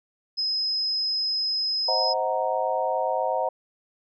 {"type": "tone", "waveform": "sine", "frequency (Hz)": 5090, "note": "D#8", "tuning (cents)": 39, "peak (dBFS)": -23, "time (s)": [0.37, 2.14], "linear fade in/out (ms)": 20}
{"type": "chord", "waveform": "sine", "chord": "C half-diminished seventh", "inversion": "none", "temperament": "equal with one note detuned", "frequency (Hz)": [523.3, 632.4, 740, 932.3], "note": ["C5", "Eb5", "Gb5", "Bb5"], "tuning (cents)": [0, 28, 0, 0], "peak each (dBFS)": -28, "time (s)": [1.88, 3.49], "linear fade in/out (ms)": 5}
{"effects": []}